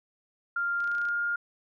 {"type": "tone with pitch glide", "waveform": "sine", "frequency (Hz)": [1396.9, 1412.3], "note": ["F6", "F6"], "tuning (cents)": [0, 19], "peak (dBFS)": -26, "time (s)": [0.56, 1.36], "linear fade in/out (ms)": 5, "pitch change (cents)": 19, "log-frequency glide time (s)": [0.77, 0.98]}
{"type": "clicks", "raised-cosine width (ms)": 0.2, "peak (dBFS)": -32, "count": 9, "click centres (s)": [0.804, 0.842, 0.876, 0.916, 0.951, 0.983, 1.016, 1.053, 1.087]}
{"effects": []}